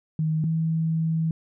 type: tone pair in turn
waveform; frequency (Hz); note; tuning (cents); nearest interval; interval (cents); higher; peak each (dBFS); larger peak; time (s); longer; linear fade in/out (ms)
sine; 157.3 / 161.63; D#3 / E3; +19 / -34; unison; 47; second; -21; neither; 0.19-0.44 / 0.44-1.31; second; 2
effects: none